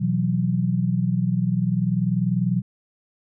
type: chord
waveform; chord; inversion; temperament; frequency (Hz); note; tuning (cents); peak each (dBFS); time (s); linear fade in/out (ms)
sine; B suspended fourth; none; equal with one note detuned; 124.69 / 164.81 / 185; B2 / E3 / F#3; +17 / 0 / 0; -24 / -24 / -22; 0-2.62; 20
effects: none

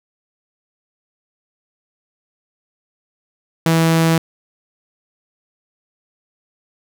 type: tone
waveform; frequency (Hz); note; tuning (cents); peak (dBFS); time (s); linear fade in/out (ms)
sawtooth; 163.6; E3; -13; -8; 3.66-4.18; 2
effects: none

